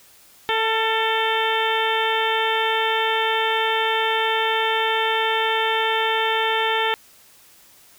harmonic tone with a mistuned harmonic, 444.2 Hz, A4, 16 cents sharp, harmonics 1 / 2 / 3 / 4 / 5 / 6 / 7 / 8, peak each -25 / -23 / -28 / -26 / -29 / -31 / -28 / -30 dBFS, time 0.49-6.94 s, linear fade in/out 0 ms, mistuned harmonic 3, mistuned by +26 cents, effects white hiss -51 dBFS RMS until 7.98 s

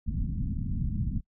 pink low-pass noise, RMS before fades -30 dBFS, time 0.06-1.21 s, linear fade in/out 20 ms, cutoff 240 Hz, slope 48 dB/octave, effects noise-tail reverb RT60 0.1 s tail -24 dB re dry

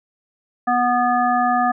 harmonic tone, 245.1 Hz, B3, 13 cents flat, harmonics 1 / 3 / 5 / 7, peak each -23 / -17 / -21 / -26 dBFS, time 0.67-1.72 s, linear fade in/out 10 ms, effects none

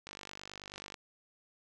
click train, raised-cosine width 0.2 ms, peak -27 dBFS, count 44, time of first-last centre 0.07-0.942 s, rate 49.3 Hz, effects none

